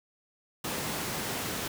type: high-pass noise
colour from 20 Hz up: pink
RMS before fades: -34 dBFS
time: 0.64-1.68 s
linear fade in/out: 5 ms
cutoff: 110 Hz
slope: 12 dB/octave
effects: none